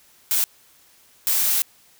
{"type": "noise bursts at uneven times", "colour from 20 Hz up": "blue", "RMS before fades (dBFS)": -20, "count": 2, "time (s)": [[0.31, 0.44], [1.27, 1.62]], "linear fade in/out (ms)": 0, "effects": ["white hiss -55 dBFS RMS until 1.99 s"]}